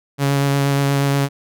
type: tone with vibrato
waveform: sawtooth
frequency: 139.8 Hz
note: C#3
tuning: 15 cents sharp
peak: -11 dBFS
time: 0.18-1.29 s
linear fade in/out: 50 ms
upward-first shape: sine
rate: 8.4 Hz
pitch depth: 13 cents each way
effects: none